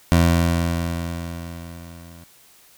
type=tone with level ramp; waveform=20% pulse; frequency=84.7 Hz; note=E2; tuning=48 cents sharp; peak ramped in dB=-7 to -37 dBFS; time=0.12-2.24 s; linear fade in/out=0 ms; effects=white hiss -52 dBFS RMS until 2.77 s